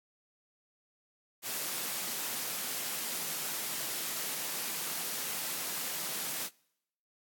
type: high-pass noise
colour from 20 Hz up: white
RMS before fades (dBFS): -36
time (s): 1.42-6.5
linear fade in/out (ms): 50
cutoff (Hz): 130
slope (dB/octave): 48
effects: noise-tail reverb RT60 0.8 s tail -26 dB re dry + AAC 64 kbps